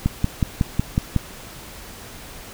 click train, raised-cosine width 5 ms, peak -5 dBFS, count 7, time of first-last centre 0.06-1.163 s, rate 5.44 Hz, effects pink hiss -39 dBFS RMS until 2.53 s

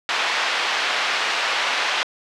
white band-pass noise, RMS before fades -22 dBFS, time 0.09-2.03 s, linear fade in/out 0 ms, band 700 to 3000 Hz, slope 12 dB/octave, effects low-pass 6000 Hz 12 dB/octave

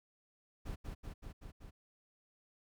brown noise with echo, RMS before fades -41 dBFS, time 0.65-0.76 s, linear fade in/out 20 ms, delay 190 ms, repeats 5, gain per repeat -2 dB, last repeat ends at 1.71 s, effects none

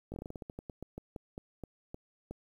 slowing click train, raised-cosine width 2 ms, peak -28 dBFS, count 19, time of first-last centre 0.12-2.31 s, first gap 19 ms, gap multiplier 1.19, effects 10-bit

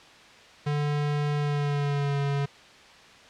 square tone with pitch glide, 146.83 to 141.09 Hz, D3 to C#3, 0 to +31 cents, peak -25 dBFS, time 0.66-2.46 s, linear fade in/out 10 ms, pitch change -69 cents, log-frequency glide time 1.37-2.19 s, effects white hiss -50 dBFS RMS until 3.29 s + low-pass 4000 Hz 12 dB/octave

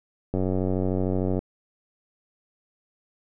click train, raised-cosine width 2 ms, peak -13 dBFS, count 99, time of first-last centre 0.34-1.39 s, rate 93.3 Hz, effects none

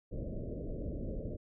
pink low-pass noise, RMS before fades -39 dBFS, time 0.11-1.37 s, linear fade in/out 20 ms, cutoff 620 Hz, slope 96 dB/octave, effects none

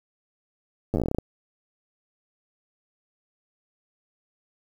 slowing click train, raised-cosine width 2 ms, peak -12 dBFS, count 13, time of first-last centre 0.94-1.185 s, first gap 9 ms, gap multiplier 1.14, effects 8-bit

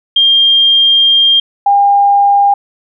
sine tone pair in turn, 3204 / 804.9 Hz, G7 / G5, +37 / +46 cents, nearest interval 2 octaves, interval 2391 cents, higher first, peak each -5 dBFS, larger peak neither, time 0.16-1.4 / 1.66-2.54 s, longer first, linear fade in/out 5 ms, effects none

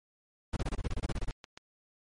brown noise bursts, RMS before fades -31 dBFS, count 13, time 0.53-1.31 s, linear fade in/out 5 ms, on 36 ms, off 26 ms
click train, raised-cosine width 0.2 ms, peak -27 dBFS, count 6, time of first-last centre 0.91-1.575 s, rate 7.52 Hz
effects MP3 48 kbps

